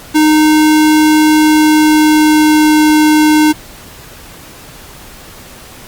square tone with pitch glide, 307.8 to 305.9 Hz, D#4 to D#4, -19 to -29 cents, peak -6 dBFS, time 0.14-3.53 s, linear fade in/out 20 ms, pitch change -10 cents, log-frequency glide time 1.31-2.78 s, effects pink hiss -34 dBFS RMS until 5.87 s + Opus 48 kbps

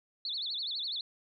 sine tone with vibrato, 3917 Hz, B7, 15 cents flat, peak -33 dBFS, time 0.25-1.01 s, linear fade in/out 2 ms, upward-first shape sine, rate 12 Hz, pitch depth 230 cents each way, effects none

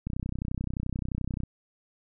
click train, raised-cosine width 5 ms, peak -19 dBFS, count 44, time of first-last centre 0.07-1.435 s, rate 31.5 Hz, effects none

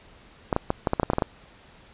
clicks, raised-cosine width 1 ms, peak -7 dBFS, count 11, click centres 0.528 / 0.564 / 0.704 / 0.872 / 0.934 / 0.998 / 1.032 / 1.101 / 1.134 / 1.184 / 1.222 s, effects pink hiss -52 dBFS RMS until 1.93 s + resampled to 8000 Hz

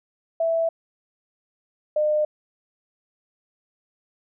sine tone pair in turn, 659.3 / 606 Hz, E5 / D#5, 0 / -46 cents, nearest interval minor second, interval 146 cents, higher first, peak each -19 / -18 dBFS, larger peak second, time 0.4-0.69 / 1.96-2.25 s, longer neither, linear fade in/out 5 ms, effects none

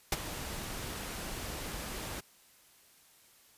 pink noise with ADSR envelope, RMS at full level -26 dBFS, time 0.12-2.21 s, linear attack 4 ms, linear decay 28 ms, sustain -14 dB, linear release 13 ms, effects white hiss -62 dBFS RMS until 3.57 s + resampled to 32000 Hz

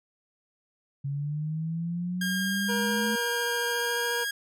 sine linear sweep, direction up, 138 to 218.5 Hz, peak -28 dBFS, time 1.04-3.16 s, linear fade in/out 10 ms
sawtooth tone with pitch glide, 1616 to 1635.7 Hz, G#6 to G#6, -48 to -27 cents, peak -25 dBFS, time 2.21-4.31 s, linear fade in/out 5 ms, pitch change +21 cents, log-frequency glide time 3.66-4.14 s
25% pulse tone with vibrato, 475.5 Hz, A#4, 34 cents sharp, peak -26 dBFS, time 2.68-4.25 s, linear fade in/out 20 ms, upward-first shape triangle, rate 14 Hz, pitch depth 11 cents each way
effects none

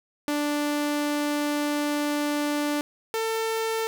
sawtooth tone pair in turn, 293.7 / 447.7 Hz, D4 / A4, 0 / +30 cents, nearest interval perfect fifth, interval 730 cents, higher second, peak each -20 / -21 dBFS, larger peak first, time 0.28-2.81 / 3.14-3.87 s, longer first, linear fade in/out 0 ms, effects none

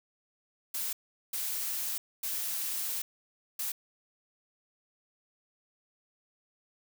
blue noise bursts at uneven times, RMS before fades -34 dBFS, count 4, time 0.74-0.93 / 1.33-1.98 / 2.23-3.02 / 3.59-3.72 s, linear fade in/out 5 ms, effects none

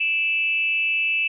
sine tone with frequency modulation, 2636 Hz, E7, 1 cent flat, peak -19 dBFS, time 0-1.28 s, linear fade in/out 10 ms, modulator 282 Hz, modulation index 0.42, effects none

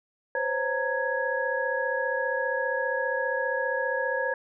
sine tone cluster, 510 / 545 / 924 / 1665 Hz, C5 / C#5 / A#5 / G#6, -44 / -29 / -16 / +4 cents, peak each -30 / -31 / -33 / -29 dBFS, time 0.35-4.34 s, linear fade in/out 2 ms, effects none

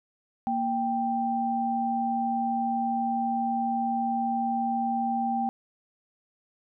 sine tone pair together, 233.7 / 786 Hz, A#3 / G5, +5 / +4 cents, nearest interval octave + major sixth, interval 2099 cents, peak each -29 / -26 dBFS, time 0.47-5.49 s, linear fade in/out 0 ms, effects none

